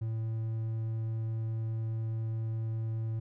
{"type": "tone", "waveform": "triangle", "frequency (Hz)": 111.9, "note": "A2", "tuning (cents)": 30, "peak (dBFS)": -29, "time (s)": [0.01, 3.2], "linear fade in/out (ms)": 10, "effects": []}